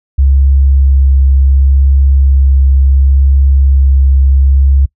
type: tone with vibrato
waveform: sine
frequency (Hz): 67.8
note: C#2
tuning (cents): -38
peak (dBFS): -4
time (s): 0.18-4.86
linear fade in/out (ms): 10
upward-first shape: sine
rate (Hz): 0.7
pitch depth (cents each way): 11
effects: noise-tail reverb RT60 0.1 s tail -24 dB re dry